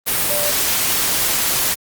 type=tone in noise; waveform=sine; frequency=587.3 Hz; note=D5; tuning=in tune; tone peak=-23 dBFS; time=0.29-0.52 s; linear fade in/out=20 ms; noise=white; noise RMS=-18 dBFS; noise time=0.06-1.75 s; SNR=-8 dB; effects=Opus 32 kbps